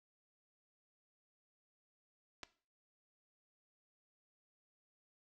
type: clicks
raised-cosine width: 0.2 ms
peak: -29 dBFS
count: 2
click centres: 2.432 / 2.435 s
effects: noise-tail reverb RT60 0.4 s tail -17 dB re dry